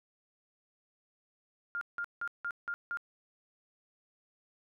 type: tone bursts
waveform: sine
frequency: 1405 Hz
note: F6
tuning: 10 cents sharp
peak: -33 dBFS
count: 6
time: 1.75-2.972 s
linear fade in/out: 0 ms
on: 62 ms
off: 170 ms
effects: none